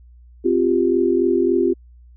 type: chord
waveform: sine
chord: C suspended fourth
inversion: none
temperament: just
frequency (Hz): 261.6 / 348.8 / 392.4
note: C4 / F4 / G4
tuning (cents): 0 / -2 / +2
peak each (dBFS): -21 / -17 / -19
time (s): 0.44-1.74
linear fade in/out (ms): 20
effects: added 60 Hz sine -43 dBFS peak until 2.16 s